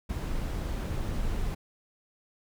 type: noise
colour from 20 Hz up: brown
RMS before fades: -31 dBFS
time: 0.09-1.55 s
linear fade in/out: 10 ms
effects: none